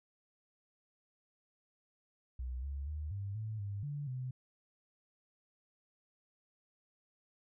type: tone with pitch steps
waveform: sine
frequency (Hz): 62.7 / 69.7 / 75.9 / 99.3 / 109 / 100.7 / 144.7 / 127.9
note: B1 / C#2 / D#2 / G2 / A2 / G2 / D3 / C3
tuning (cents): +27 / +10 / -42 / +23 / -16 / +47 / -25 / -39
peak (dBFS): -37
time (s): 2.39-4.31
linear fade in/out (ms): 5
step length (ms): 240
effects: none